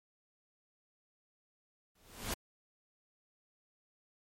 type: noise with exponential growth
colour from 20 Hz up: pink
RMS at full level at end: -33 dBFS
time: 1.95-2.34 s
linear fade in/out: 5 ms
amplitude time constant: 84 ms
effects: MP3 64 kbps